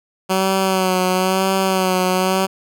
10% pulse tone with vibrato, 187.8 Hz, F#3, 26 cents sharp, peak -7 dBFS, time 0.29-2.47 s, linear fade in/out 20 ms, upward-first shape sine, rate 1 Hz, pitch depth 37 cents each way, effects none

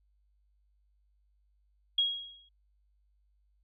sine tone with exponential decay, 3294 Hz, G#7, 15 cents flat, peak -22 dBFS, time 1.98-2.49 s, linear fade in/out 5 ms, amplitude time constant 110 ms, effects added 50 Hz sine -67 dBFS peak until 3.63 s

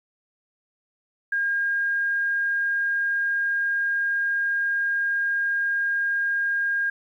sine tone, 1617 Hz, G#6, 47 cents flat, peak -21 dBFS, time 1.32-6.9 s, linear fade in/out 5 ms, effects 10-bit

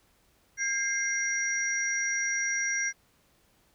sine tone cluster, 1611 / 2100 / 5740 Hz, G6 / C7 / F8, +47 / +6 / +47 cents, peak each -31 dBFS, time 0.57-2.93 s, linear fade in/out 50 ms, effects pink hiss -66 dBFS RMS until 3.74 s

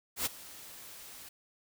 white noise with ADSR envelope, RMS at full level -30 dBFS, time 0.16-1.29 s, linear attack 98 ms, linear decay 20 ms, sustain -19 dB, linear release 7 ms, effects none

